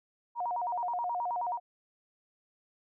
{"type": "tone with vibrato", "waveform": "sine", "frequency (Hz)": 825, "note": "G#5", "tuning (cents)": -12, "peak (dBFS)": -30, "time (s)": [0.35, 1.6], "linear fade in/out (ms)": 50, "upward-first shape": "square", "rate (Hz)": 9.4, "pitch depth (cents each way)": 240, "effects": []}